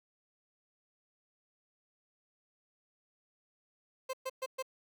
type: tone bursts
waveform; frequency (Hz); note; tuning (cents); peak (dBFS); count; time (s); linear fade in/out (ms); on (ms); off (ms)
30% pulse; 523.3; C5; 0; -32; 4; 4.09-4.626; 10; 44; 120
effects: none